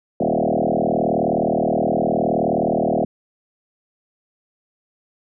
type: tone with frequency modulation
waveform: sine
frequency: 448.5 Hz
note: A4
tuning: 33 cents sharp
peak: -16 dBFS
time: 0.2-3.05 s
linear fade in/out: 5 ms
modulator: 39.2 Hz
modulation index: 7.1
effects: none